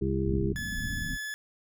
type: harmonic tone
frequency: 67 Hz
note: C2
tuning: 42 cents sharp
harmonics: 1 / 2 / 3 / 5 / 6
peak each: -32 / -32 / -32 / -32 / -32 dBFS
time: 0.01-0.53 s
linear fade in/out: 10 ms
type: low-pass noise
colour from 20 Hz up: pink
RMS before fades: -35 dBFS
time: 0.23-1.18 s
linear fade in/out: 50 ms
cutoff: 280 Hz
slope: 96 dB/octave
type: tone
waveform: 40% pulse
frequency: 1716 Hz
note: A6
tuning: 44 cents flat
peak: -33 dBFS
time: 0.56-1.34 s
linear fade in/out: 0 ms
effects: none